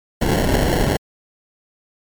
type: noise with sample-and-hold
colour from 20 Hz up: pink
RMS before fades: -17 dBFS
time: 0.21-0.97 s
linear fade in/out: 10 ms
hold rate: 1225 Hz
effects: MP3 96 kbps